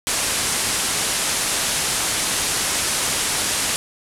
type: low-pass noise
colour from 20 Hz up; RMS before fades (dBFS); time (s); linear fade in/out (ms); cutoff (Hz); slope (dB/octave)
white; -22; 0.07-3.76; 0; 11000; 48
effects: none